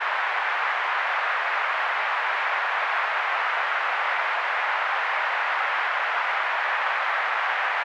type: band-pass noise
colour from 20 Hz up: white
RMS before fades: -25 dBFS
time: 0-7.84 s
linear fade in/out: 20 ms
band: 720 to 2000 Hz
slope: 24 dB/octave
effects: none